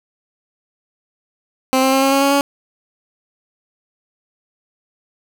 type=tone with pitch steps; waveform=15% pulse; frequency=261.6 / 264.8 / 268 / 271.3 / 274.6 / 278 / 281.3 Hz; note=C4 / C4 / C4 / C#4 / C#4 / C#4 / C#4; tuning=0 / +21 / +42 / -37 / -16 / +5 / +26 cents; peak=-6 dBFS; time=1.73-2.409 s; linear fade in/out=0 ms; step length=97 ms; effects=none